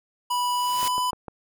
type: tone with pitch glide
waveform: square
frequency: 983 to 997.3 Hz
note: B5 to B5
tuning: -8 to +17 cents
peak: -23 dBFS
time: 0.3-1.11 s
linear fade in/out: 10 ms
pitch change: +25 cents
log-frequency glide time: 0.54-0.95 s
type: noise with exponential growth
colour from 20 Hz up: white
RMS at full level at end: -29 dBFS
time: 0.32-0.88 s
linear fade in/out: 0 ms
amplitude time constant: 120 ms
type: click train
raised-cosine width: 1 ms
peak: -21 dBFS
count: 4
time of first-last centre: 0.83-1.282 s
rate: 6.63 Hz
effects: none